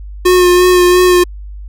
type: tone with vibrato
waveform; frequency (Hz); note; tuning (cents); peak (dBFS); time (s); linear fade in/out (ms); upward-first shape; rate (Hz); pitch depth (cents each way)
square; 360; F#4; -47; -6; 0.25-1.24; 10; sine; 2.9; 21
effects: added 50 Hz sine -25 dBFS peak until 1.68 s